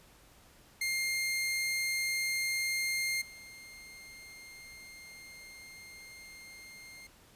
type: tone with level steps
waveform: sawtooth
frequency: 2117 Hz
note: C7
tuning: 20 cents sharp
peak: -27 / -45 dBFS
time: 0.81-7.07 s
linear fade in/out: 5 ms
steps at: 3.21 s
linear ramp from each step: 10 ms
effects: pink hiss -60 dBFS RMS until 7.35 s + resampled to 32000 Hz